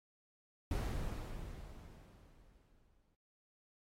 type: noise with exponential decay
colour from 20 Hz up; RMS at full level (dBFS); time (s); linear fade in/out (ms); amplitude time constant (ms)
brown; -35; 0.71-3.15; 2; 530
effects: AAC 48 kbps